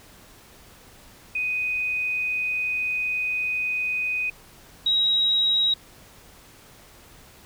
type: tone pair in turn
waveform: sine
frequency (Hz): 2496 / 3828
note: D#7 / A#7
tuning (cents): +5 / +45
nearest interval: perfect fifth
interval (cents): 740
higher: second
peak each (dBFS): -23 / -18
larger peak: second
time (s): 1.35-4.3 / 4.86-5.74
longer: first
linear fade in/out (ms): 5
effects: pink hiss -50 dBFS RMS until 7.45 s